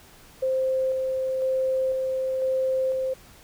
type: tone with tremolo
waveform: sine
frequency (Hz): 523.3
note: C5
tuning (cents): 0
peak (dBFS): -21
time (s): 0.42-3.14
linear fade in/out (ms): 10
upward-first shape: square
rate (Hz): 1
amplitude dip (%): 25
effects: pink hiss -51 dBFS RMS until 3.43 s